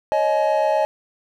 triangle chord, C# suspended second, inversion none, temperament equal with one note detuned, 554.4 / 622.3 / 850 Hz, C#5 / D#5 / G#5, 0 / 0 / +40 cents, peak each -21 / -17 / -19 dBFS, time 0.12-0.85 s, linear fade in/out 0 ms, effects none

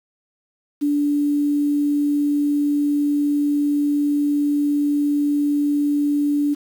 sine tone with quantisation, 290.6 Hz, D4, 18 cents flat, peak -16 dBFS, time 0.81-6.55 s, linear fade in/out 20 ms, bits 7, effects none

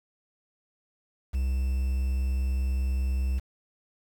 triangle tone with quantisation, 65 Hz, C2, 11 cents flat, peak -22 dBFS, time 1.33-3.4 s, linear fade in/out 20 ms, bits 8, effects none

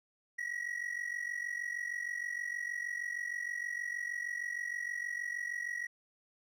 triangle ring-modulated tone, 1917 Hz, A#6, 48 cents sharp, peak -31 dBFS, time 0.38-5.87 s, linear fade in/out 10 ms, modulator 23.2 Hz, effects none

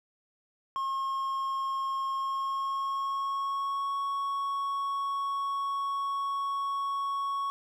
triangle tone with pitch glide, 1078 to 1109.6 Hz, C#6 to C#6, -49 to +1 cents, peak -27 dBFS, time 0.76-7.5 s, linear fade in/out 0 ms, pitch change +50 cents, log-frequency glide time 2.16-3.97 s, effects none

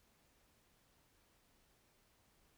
silence, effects pink hiss -73 dBFS RMS until 2.57 s

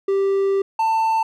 triangle tone pair in turn, 392 / 891.8 Hz, G4 / A5, 0 / +23 cents, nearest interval octave + major second, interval 1423 cents, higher second, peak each -14 dBFS, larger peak neither, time 0.08-0.62 / 0.79-1.23 s, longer first, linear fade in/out 5 ms, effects none

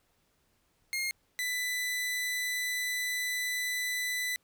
sawtooth tone pair in turn, 2134 / 1992.2 Hz, C7 / B6, +34 / +15 cents, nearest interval minor second, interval 119 cents, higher first, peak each -27 dBFS, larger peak neither, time 0.93-1.11 / 1.39-4.36 s, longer second, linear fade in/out 0 ms, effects pink hiss -72 dBFS RMS until 4.43 s

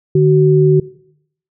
sine tone pair together, 150.3 / 375.7 Hz, D3 / F#4, +40 / +26 cents, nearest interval octave + major third, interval 1586 cents, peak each -10 dBFS, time 0.15-0.8 s, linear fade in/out 5 ms, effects noise-tail reverb RT60 0.7 s tail -19 dB re dry

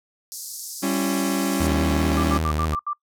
pink band-pass noise, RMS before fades -35 dBFS, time 0.32-1.67 s, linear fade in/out 0 ms, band 4800 to 14000 Hz, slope 48 dB/octave
40% pulse chord, C# diminished, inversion second, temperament equal with one note detuned, 196 / 277.2 / 337.3 Hz, G3 / C#4 / E4, 0 / 0 / +40 cents, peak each -25 / -23 / -27 dBFS, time 0.82-2.39 s, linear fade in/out 20 ms
sawtooth tone with vibrato, 77.9 Hz, D#2, 3 cents sharp, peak -18 dBFS, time 1.6-2.75 s, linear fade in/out 5 ms, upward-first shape square, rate 5.1 Hz, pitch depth 43 cents each way
sine tone bursts, 1179 Hz, D6, 6 cents sharp, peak -23 dBFS, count 6, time 2.17-2.933 s, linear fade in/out 5 ms, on 68 ms, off 71 ms
effects noise-tail reverb RT60 0.1 s tail -23 dB re dry

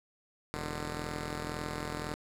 5% pulse tone pair together, 41.91 / 149.8 Hz, E1 / D3, +29 / +35 cents, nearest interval octave + minor seventh, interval 2206 cents, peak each -27 dBFS, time 0.54-2.14 s, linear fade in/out 0 ms, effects low-pass 12000 Hz 12 dB/octave

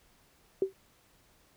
sine tone with exponential decay, 384.9 Hz, G4, 32 cents flat, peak -20 dBFS, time 0.62-0.73 s, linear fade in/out 2 ms, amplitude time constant 23 ms, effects pink hiss -65 dBFS RMS until 1.56 s

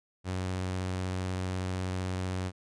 sawtooth tone with vibrato, 92.5 Hz, F#2, in tune, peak -27 dBFS, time 0.24-2.52 s, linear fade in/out 50 ms, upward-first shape sine, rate 16 Hz, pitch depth 15 cents each way, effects resampled to 22050 Hz

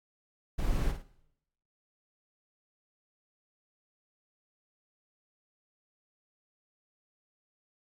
brown noise with echo, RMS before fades -30 dBFS, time 0.58-0.92 s, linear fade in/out 10 ms, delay 52 ms, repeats 2, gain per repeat -8 dB, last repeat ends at 1.024 s, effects noise-tail reverb RT60 0.8 s tail -18 dB re dry + AAC 64 kbps

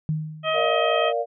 sine tone with exponential decay, 155.4 Hz, D#3, 2 cents flat, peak -19 dBFS, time 0.09-0.74 s, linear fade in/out 0 ms, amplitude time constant 140 ms
harmonic tone, 633 Hz, D#5, 30 cents sharp, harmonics 1 / 2 / 3 / 4 / 5, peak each -23 / -26 / -32 / -30 / -29 dBFS, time 0.43-1.13 s, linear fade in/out 50 ms
sine chord, Bb major, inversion none, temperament equal with one note detuned, 466.2 / 582.6 / 698.5 Hz, Bb4 / D5 / F5, 0 / -14 / 0 cents, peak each -26 dBFS, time 0.53-1.26 s, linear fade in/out 50 ms
effects none

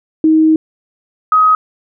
sine tone pair in turn, 315.6 / 1262.4 Hz, D#4 / D#6, +25 / +25 cents, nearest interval 2 octaves, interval 2400 cents, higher second, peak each -6 dBFS, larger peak neither, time 0.24-0.56 / 1.32-1.55 s, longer first, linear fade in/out 2 ms, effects none

